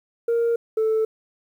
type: tone pair in turn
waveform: sine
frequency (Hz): 466.2 / 440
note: A#4 / A4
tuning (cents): 0 / 0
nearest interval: minor second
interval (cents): 100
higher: first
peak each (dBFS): -16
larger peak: neither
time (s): 0.28-0.56 / 0.77-1.05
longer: neither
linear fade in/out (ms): 5
effects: tanh soft clip ceiling -16 dBFS + 9-bit